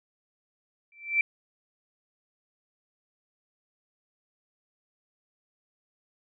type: tone with exponential growth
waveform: sine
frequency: 2338 Hz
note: D7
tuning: 8 cents flat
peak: -17 dBFS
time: 0.92-1.21 s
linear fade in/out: 2 ms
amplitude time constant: 61 ms
effects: none